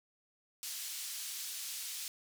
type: band-pass noise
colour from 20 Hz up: pink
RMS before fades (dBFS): -42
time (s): 0.63-2.08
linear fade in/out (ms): 0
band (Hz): 4100 to 16000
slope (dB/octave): 12
effects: none